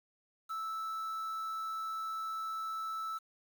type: tone with quantisation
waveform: triangle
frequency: 1315 Hz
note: E6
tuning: 5 cents flat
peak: -34 dBFS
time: 0.49-3.19 s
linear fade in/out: 20 ms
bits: 9
effects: none